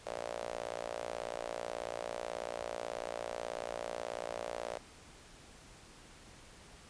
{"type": "tone with high-pass filter", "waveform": "sawtooth", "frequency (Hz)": 58.27, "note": "A#1", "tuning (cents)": 0, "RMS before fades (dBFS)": -41, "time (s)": [0.06, 4.78], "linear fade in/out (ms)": 10, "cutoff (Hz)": 580, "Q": 4.1, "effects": ["pink hiss -56 dBFS RMS until 6.89 s", "resampled to 22050 Hz"]}